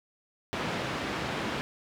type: band-pass noise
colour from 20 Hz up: pink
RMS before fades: -33 dBFS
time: 0.53-1.61 s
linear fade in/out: 0 ms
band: 130 to 3200 Hz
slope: 12 dB/octave
effects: none